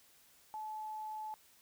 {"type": "tone", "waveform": "sine", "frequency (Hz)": 863, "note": "A5", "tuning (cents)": -34, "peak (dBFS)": -40, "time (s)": [0.54, 1.34], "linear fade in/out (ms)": 0, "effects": ["white hiss -65 dBFS RMS until 1.61 s"]}